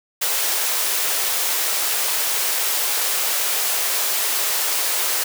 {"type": "high-pass noise", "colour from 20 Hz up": "white", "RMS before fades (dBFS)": -21, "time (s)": [0.21, 5.24], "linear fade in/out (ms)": 10, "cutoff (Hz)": 400, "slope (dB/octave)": 24, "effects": []}